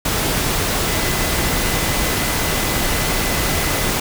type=tone in noise; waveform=sine; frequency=2014 Hz; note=B6; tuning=33 cents sharp; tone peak=-30 dBFS; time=0.87-3.9 s; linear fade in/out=5 ms; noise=pink; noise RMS=-19 dBFS; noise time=0.05-4 s; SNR=-14 dB; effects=none